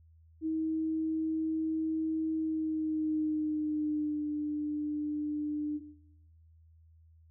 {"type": "tone with pitch glide", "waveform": "sine", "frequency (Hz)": [318.1, 298.5], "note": ["D#4", "D4"], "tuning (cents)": [38, 28], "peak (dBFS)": -29, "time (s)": [0.41, 5.81], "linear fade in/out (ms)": 50, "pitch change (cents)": -110, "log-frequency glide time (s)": [2.34, 4.25], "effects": ["noise-tail reverb RT60 0.9 s tail -18 dB re dry", "added 81 Hz sine -57 dBFS peak until 7.3 s"]}